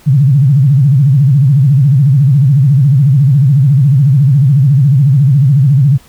sine tone with vibrato, 137.5 Hz, C#3, 14 cents flat, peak -4 dBFS, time 0.06-5.98 s, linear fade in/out 20 ms, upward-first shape sine, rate 14 Hz, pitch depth 180 cents each way, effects pink hiss -43 dBFS RMS until 6.08 s

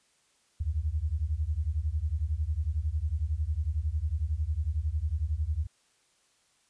sine beating tone pair, 71.6 / 82.6 Hz, D2 / E2, -43 / +4 cents, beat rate 11 Hz, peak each -30 dBFS, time 0.6-5.67 s, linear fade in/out 10 ms, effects white hiss -68 dBFS RMS until 6.69 s + resampled to 22050 Hz

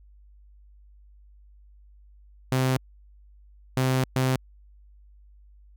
sawtooth tone bursts at uneven times, 130 Hz, C3, 11 cents flat, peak -17 dBFS, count 3, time 2.52-2.77 / 3.77-4.04 / 4.16-4.36 s, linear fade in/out 2 ms, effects added 50 Hz sine -50 dBFS peak until 5.76 s

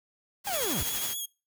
white noise with tremolo, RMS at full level -32 dBFS, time 0.44-1.15 s, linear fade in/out 50 ms, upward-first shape sine, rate 12 Hz, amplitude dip 45%
40% pulse linear sweep, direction down, 830.6 to 49 Hz, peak -30 dBFS, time 0.47-0.83 s, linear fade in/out 0 ms
5% pulse tone with vibrato, 3321 Hz, G#7, 1 cent flat, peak -25 dBFS, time 0.53-1.26 s, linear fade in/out 10 ms, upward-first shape sine, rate 8.1 Hz, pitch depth 33 cents each way
effects noise-tail reverb RT60 0.3 s tail -25 dB re dry

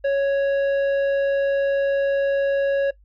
triangle tone with tanh clipping, 554.4 Hz, C#5, in tune, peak -19 dBFS, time 0.04-2.91 s, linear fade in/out 10 ms, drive 13 dB, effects noise-tail reverb RT60 0.1 s tail -20 dB re dry + added 50 Hz sine -50 dBFS peak until 3.04 s

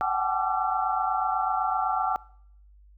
sine tone cluster, 743 / 771 / 858 / 1171 / 1355 Hz, F#5 / G5 / A5 / D6 / E6, +7 / -29 / -44 / -5 / +47 cents, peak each -30 dBFS, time 0.01-2.16 s, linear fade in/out 0 ms, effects noise-tail reverb RT60 0.7 s tail -23 dB re dry + added 50 Hz sine -51 dBFS peak until 2.97 s

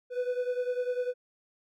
triangle beating tone pair, 493.9 / 503.9 Hz, B4 / B4, 0 / +35 cents, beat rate 10 Hz, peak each -28 / -32 dBFS, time 0.1-1.14 s, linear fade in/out 50 ms, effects none

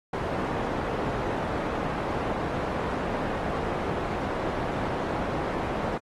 white low-pass noise, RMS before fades -30 dBFS, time 0.13-5.98 s, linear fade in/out 5 ms, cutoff 790 Hz, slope 12 dB/octave, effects AAC 32 kbps

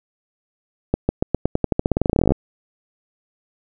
accelerating click train, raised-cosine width 2 ms, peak -3 dBFS, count 25, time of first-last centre 0.94-2.32 s, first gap 150 ms, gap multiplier 0.9, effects none

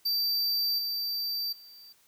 square tone with level steps, 4659 Hz, D8, 15 cents flat, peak -26 / -30 / -49 dBFS, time 0.05-1.93 s, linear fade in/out 10 ms, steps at 0.78 / 1.52 s, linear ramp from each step 10 ms, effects white hiss -64 dBFS RMS until 2.07 s

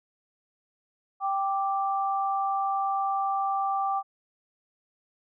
sine tone pair together, 784 / 1174.7 Hz, G5 / D6, 0 / 0 cents, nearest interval perfect fifth, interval 700 cents, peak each -26 / -29 dBFS, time 1.2-4.03 s, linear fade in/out 50 ms, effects none

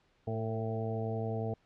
harmonic tone with a mistuned harmonic, 111.3 Hz, A2, 20 cents sharp, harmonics 1 / 2 / 3 / 4 / 5 / 6 / 7, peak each -35 / -40 / -47 / -38 / -48 / -41 / -45 dBFS, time 0.27-1.54 s, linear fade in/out 5 ms, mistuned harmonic 4, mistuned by +20 cents, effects pink hiss -70 dBFS RMS until 1.65 s + low-pass 4000 Hz 12 dB/octave

